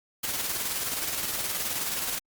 white noise with tremolo, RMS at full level -29 dBFS, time 0.23-2.19 s, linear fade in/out 10 ms, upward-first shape square, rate 19 Hz, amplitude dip 35%, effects Opus 48 kbps

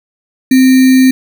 sine tone with sample-and-hold, 259.8 Hz, C4, 12 cents flat, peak -3 dBFS, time 0.51-1.11 s, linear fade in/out 5 ms, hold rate 2100 Hz, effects none

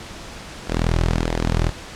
sawtooth tone with flanger, 41.2 Hz, E1, in tune, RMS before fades -20 dBFS, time 0.66-1.72 s, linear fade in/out 50 ms, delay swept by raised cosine 0.7 to 4.3 ms, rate 1.5 Hz, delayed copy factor -0.55, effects pink hiss -36 dBFS RMS until 1.95 s + low-pass 7000 Hz 12 dB/octave

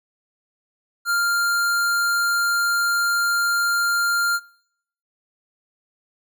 square tone, 1396.9 Hz, F6, in tune, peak -19 dBFS, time 1.05-4.4 s, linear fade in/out 50 ms, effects noise-tail reverb RT60 0.7 s tail -22 dB re dry

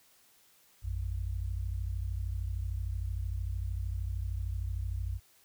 sine tone pair together, 57.04 / 90.2 Hz, A#1 / F#2, -37 / -44 cents, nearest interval minor sixth, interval 793 cents, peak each -34 / -35 dBFS, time 0.82-5.2 s, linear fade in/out 50 ms, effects white hiss -64 dBFS RMS until 5.44 s

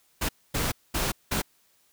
pink noise bursts at uneven times, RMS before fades -27 dBFS, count 4, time 0.21-0.29 / 0.54-0.72 / 0.94-1.12 / 1.31-1.42 s, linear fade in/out 10 ms, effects white hiss -65 dBFS RMS until 1.92 s

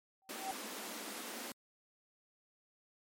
sine tone with exponential growth, 769 Hz, G5, 33 cents flat, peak -34 dBFS, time 0.22-0.51 s, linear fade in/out 0 ms, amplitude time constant 62 ms
pink high-pass noise, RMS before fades -45 dBFS, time 0.29-1.52 s, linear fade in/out 2 ms, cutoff 200 Hz, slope 96 dB/octave
effects MP3 64 kbps

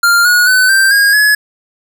square tone with pitch steps, 1396.9 / 1452 / 1509.3 / 1568.9 / 1630.8 / 1695.1 Hz, F6 / F#6 / F#6 / G6 / G#6 / G#6, 0 / -33 / +34 / +1 / -32 / +35 cents, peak -7 dBFS, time 0.03-1.35 s, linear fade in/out 5 ms, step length 220 ms, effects none

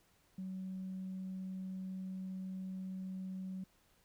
sine tone, 187.9 Hz, F#3, 27 cents sharp, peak -39 dBFS, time 0.38-3.64 s, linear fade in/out 5 ms, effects tanh soft clip ceiling -36 dBFS + pink hiss -71 dBFS RMS until 4.04 s

